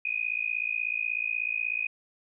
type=tone with amplitude modulation; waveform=sine; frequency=2489 Hz; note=D#7; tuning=in tune; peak=-23 dBFS; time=0.05-1.87 s; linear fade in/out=5 ms; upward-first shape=sine; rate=56.4 Hz; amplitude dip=100%; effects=none